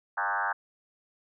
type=tone with frequency modulation; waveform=sine; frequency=1201 Hz; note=D6; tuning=38 cents sharp; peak=-26 dBFS; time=0.17-0.53 s; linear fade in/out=10 ms; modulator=98.6 Hz; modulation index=4.6; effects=none